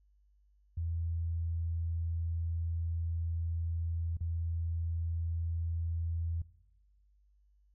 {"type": "tone with dropouts", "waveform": "sine", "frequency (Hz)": 83.3, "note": "E2", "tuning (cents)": 19, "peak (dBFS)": -32, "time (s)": [0.77, 6.42], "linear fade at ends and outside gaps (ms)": 5, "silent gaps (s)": [4.17, 4.207], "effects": ["noise-tail reverb RT60 1.0 s tail -19 dB re dry", "added 50 Hz sine -64 dBFS peak until 7.74 s"]}